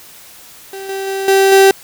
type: tone with level steps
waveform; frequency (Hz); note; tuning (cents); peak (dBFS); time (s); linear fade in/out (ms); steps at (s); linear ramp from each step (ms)
35% pulse; 388.4; G4; -16; -24 / -18 / -16 / -6 / -3; 0.73-1.71; 2; 0.89 / 1.07 / 1.28 / 1.52; 2
effects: white hiss -39 dBFS RMS until 1.83 s